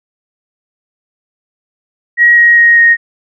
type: tone with pitch steps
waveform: sine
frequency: 1900 / 1888 / 1876 / 1864.1 Hz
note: A#6 / A#6 / A#6 / A#6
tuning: +33 / +22 / +11 / -1 cents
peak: -3 dBFS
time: 2.17-2.97 s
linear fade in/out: 50 ms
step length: 200 ms
effects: none

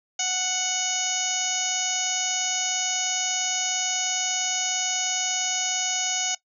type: harmonic tone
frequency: 739 Hz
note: F#5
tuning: 2 cents flat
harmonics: 1 / 2 / 3 / 4 / 5 / 6 / 7 / 8 / 9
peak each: -33 / -38 / -34 / -31 / -36 / -39 / -34 / -32 / -27 dBFS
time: 0.19-6.35 s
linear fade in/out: 5 ms
effects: noise-tail reverb RT60 0.1 s tail -19 dB re dry

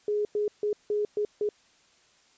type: tone bursts at uneven times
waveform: sine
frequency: 417.3 Hz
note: G#4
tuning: 8 cents sharp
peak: -24 dBFS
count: 6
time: 0.08-0.25 / 0.35-0.48 / 0.63-0.73 / 0.9-1.05 / 1.17-1.25 / 1.41-1.49 s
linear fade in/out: 2 ms
effects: white hiss -62 dBFS RMS until 2.37 s + resampled to 16000 Hz

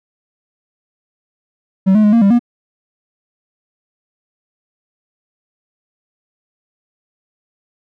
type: tone with pitch steps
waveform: triangle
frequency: 190.8 / 214 / 208.7 / 231.8 / 198.3 / 239.6 Hz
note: G3 / A3 / G#3 / A#3 / G3 / A#3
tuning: -47 / -48 / +9 / -10 / +20 / +48 cents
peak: -5 dBFS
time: 1.86-2.394 s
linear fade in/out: 20 ms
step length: 89 ms
effects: none

